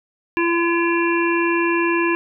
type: harmonic tone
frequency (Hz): 340.1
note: F4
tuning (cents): -46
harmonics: 1 / 3 / 5 / 7 / 8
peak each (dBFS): -18 / -23 / -25 / -26 / -27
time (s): 0.37-2.15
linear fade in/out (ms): 0
effects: none